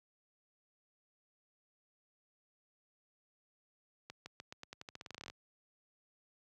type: accelerating click train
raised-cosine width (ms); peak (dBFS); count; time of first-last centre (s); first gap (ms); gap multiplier
0.2; -29; 19; 4.1-5.3; 160; 0.88
effects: high-pass 80 Hz 12 dB/octave